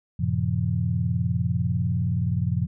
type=tone cluster; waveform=sine; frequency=91.4 / 111.9 / 131.6 / 171.5 Hz; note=F#2 / A2 / C3 / F3; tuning=-21 / +30 / +10 / -31 cents; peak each=-27 dBFS; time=0.19-2.67 s; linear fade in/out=10 ms; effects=none